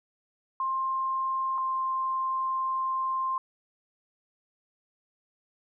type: tone pair in turn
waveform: sine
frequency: 1057 / 1051.5 Hz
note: C6 / C6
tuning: +17 / +8 cents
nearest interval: unison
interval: 9 cents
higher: first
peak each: -26 dBFS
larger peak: neither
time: 0.6-1.58 / 1.58-3.38 s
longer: second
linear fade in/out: 2 ms
effects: none